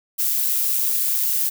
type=noise with amplitude modulation; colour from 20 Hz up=violet; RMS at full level=-19 dBFS; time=0.18-1.5 s; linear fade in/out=20 ms; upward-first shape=sine; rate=130 Hz; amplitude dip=40%; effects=none